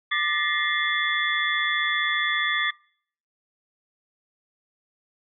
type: tone cluster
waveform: sine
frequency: 1191 / 1752 / 1907 / 2087 / 3442 Hz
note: D6 / A6 / A#6 / C7 / A7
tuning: +24 / -8 / +39 / -5 / -39 cents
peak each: -28 dBFS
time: 0.11-2.71 s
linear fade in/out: 10 ms
effects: noise-tail reverb RT60 0.6 s tail -26 dB re dry